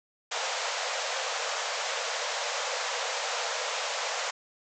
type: band-pass noise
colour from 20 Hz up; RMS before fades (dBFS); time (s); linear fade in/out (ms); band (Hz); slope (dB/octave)
pink; -32; 0.31-4.31; 10; 470 to 7500; 96
effects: none